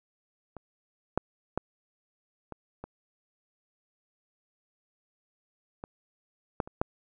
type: clicks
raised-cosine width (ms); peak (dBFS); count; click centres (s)
1; -28 / -11 / -14 / -25 / -25 / -24 / -13 / -29 / -11; 9; 0.567 / 1.176 / 1.576 / 2.523 / 2.84 / 5.839 / 6.602 / 6.675 / 6.815
effects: none